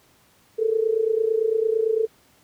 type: tone with amplitude modulation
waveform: sine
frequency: 443.7 Hz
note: A4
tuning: 14 cents sharp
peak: -15 dBFS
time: 0.58-2.07 s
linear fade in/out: 20 ms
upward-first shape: sine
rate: 28.9 Hz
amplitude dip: 80%
effects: pink hiss -58 dBFS RMS until 2.43 s + high-pass 80 Hz 12 dB/octave